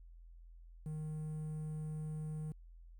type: tone with quantisation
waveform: triangle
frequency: 154.6 Hz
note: D#3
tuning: 11 cents flat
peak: -37 dBFS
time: 0.86-2.52 s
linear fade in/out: 2 ms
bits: 11
effects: added 42 Hz sine -53 dBFS peak until 2.99 s